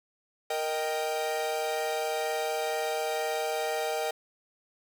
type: chord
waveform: 45% pulse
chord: Eb major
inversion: second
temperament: equal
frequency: 466.2 / 622.3 / 784 Hz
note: Bb4 / Eb5 / G5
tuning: 0 / 0 / 0 cents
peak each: -33 dBFS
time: 0.5-4.11 s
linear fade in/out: 5 ms
effects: none